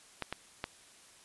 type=clicks; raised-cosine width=0.3 ms; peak=-18 / -19 / -18 dBFS; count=3; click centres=0.223 / 0.326 / 0.641 s; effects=white hiss -58 dBFS RMS until 1.24 s + resampled to 24000 Hz